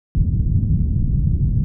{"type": "low-pass noise", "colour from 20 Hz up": "white", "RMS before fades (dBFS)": -17, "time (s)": [0.15, 1.64], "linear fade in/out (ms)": 0, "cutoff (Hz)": 150, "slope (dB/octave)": 24, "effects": []}